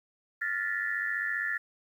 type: tone cluster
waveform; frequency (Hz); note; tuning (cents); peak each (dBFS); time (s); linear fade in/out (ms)
sine; 1400 / 1745 / 1840 / 1961; F6 / A6 / A#6 / B6; +4 / -15 / -23 / -13; -37 / -31 / -35 / -39; 0.41-1.58; 10
effects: 10-bit